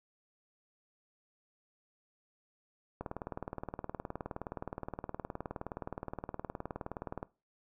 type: click train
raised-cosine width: 1 ms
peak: -24 dBFS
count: 82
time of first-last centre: 3.01-7.229 s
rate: 19.2 Hz
effects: noise-tail reverb RT60 0.3 s tail -20 dB re dry